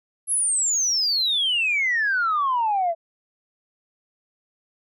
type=exponential sweep; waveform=sine; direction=down; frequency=11175 to 650 Hz; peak=-18 dBFS; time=0.27-2.95 s; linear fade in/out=50 ms; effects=tanh soft clip ceiling -15 dBFS